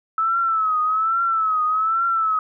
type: tone with vibrato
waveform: sine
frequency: 1303 Hz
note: E6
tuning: 20 cents flat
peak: -17 dBFS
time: 0.18-2.39 s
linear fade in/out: 2 ms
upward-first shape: triangle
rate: 1.2 Hz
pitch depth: 94 cents each way
effects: none